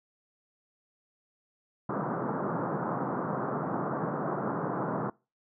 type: band-pass noise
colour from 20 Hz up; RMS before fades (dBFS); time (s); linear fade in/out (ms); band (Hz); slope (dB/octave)
pink; -32; 1.89-5.1; 5; 130 to 1400; 48
effects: noise-tail reverb RT60 0.3 s tail -24 dB re dry